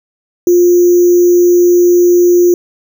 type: tone with sample-and-hold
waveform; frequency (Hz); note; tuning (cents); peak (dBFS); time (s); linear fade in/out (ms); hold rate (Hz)
sine; 352; F4; +14; -4; 0.47-2.54; 2; 6300
effects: none